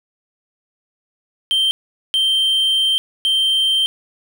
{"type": "tone bursts at uneven times", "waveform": "triangle", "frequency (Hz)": 3136, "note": "G7", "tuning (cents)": 0, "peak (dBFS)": -12, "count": 3, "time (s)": [[1.51, 1.71], [2.14, 2.98], [3.25, 3.86]], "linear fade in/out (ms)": 0, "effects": []}